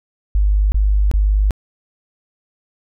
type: tone bursts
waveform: sine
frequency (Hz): 50.6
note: G#1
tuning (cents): -44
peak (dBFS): -11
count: 3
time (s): 0.35-1.508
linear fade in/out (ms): 0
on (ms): 370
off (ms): 24
effects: none